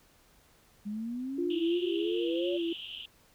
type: exponential sweep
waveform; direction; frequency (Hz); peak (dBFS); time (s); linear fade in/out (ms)
sine; up; 202.6 to 583; -33; 0.85-2.58; 20
type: tone with vibrato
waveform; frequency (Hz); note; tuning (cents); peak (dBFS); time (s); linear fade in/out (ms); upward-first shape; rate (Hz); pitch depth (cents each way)
sine; 343.1; F4; -31; -29; 1.38-2.73; 5; sine; 2.9; 46
type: band-pass noise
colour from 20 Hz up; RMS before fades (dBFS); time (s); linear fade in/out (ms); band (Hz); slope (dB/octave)
white; -43; 1.5-3.06; 5; 2800 to 3300; 96
effects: pink hiss -63 dBFS RMS until 3.34 s